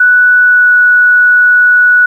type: tone with pitch glide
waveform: sine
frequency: 1480 to 1471.5 Hz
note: F#6 to F#6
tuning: 0 to -10 cents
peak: -3 dBFS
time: 0-2.06 s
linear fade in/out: 5 ms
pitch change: -10 cents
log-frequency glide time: 0.38-0.73 s
effects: 7-bit